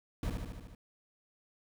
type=noise with echo; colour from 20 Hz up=brown; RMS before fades=-34 dBFS; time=0.23-0.3 s; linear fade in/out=2 ms; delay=75 ms; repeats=6; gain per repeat=-3 dB; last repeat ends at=0.75 s; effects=none